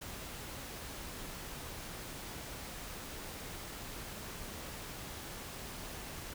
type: noise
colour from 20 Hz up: pink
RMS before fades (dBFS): -45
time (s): 0.01-6.34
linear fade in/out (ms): 10
effects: none